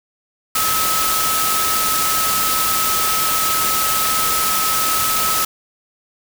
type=tone in noise; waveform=sine; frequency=1290 Hz; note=E6; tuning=38 cents flat; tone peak=-20 dBFS; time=0.55-5.45 s; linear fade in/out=5 ms; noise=white; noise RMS=-19 dBFS; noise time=0.55-5.45 s; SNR=-4 dB; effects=none